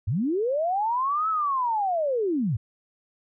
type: linear two-way sweep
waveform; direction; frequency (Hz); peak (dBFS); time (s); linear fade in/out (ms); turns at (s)
sine; up then down; 82.41 to 1318.5 to 92.1; -22; 0.07-2.57; 10; 1.29
effects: none